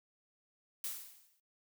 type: noise with exponential decay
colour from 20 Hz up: blue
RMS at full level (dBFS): -37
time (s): 0.84-1.4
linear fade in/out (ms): 2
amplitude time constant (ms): 120
effects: noise-tail reverb RT60 0.1 s tail -21 dB re dry